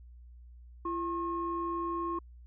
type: tone pair together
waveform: sine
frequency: 339 / 1078 Hz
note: E4 / C#6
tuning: +49 / -49 cents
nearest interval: octave + minor sixth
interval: 2002 cents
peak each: -34 / -33 dBFS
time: 0.85-2.19 s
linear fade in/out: 5 ms
effects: tanh soft clip ceiling -23 dBFS + added 60 Hz sine -49 dBFS peak until 2.46 s